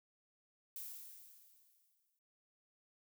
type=noise with exponential decay; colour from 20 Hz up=violet; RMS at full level=-45 dBFS; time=0.76-2.19 s; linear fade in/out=2 ms; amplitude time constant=310 ms; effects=none